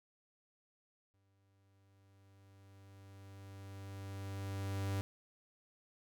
45% pulse tone with exponential growth, 98 Hz, G2, in tune, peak -34 dBFS, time 1.14-5.01 s, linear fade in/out 0 ms, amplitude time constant 840 ms, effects none

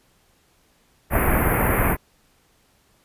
pink band-stop noise, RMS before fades -19 dBFS, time 1.1-1.97 s, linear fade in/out 50 ms, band 2300 to 11000 Hz, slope 48 dB/octave, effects pink hiss -61 dBFS RMS until 3.04 s + resampled to 32000 Hz

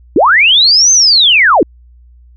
sine linear two-way sweep, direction up then down, 251 to 6320 to 251 Hz, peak -4 dBFS, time 0.16-1.63 s, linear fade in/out 2 ms, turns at 0.92 s, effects added 60 Hz sine -38 dBFS peak until 2.36 s

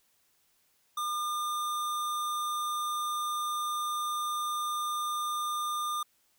square tone, 1205 Hz, D6, 44 cents sharp, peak -31 dBFS, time 0.97-6.03 s, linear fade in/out 5 ms, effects white hiss -70 dBFS RMS until 6.38 s

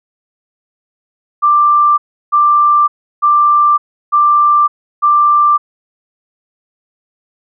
sine tone bursts, 1181 Hz, D6, 9 cents sharp, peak -6 dBFS, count 5, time 1.42-5.58 s, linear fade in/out 20 ms, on 560 ms, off 340 ms, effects none

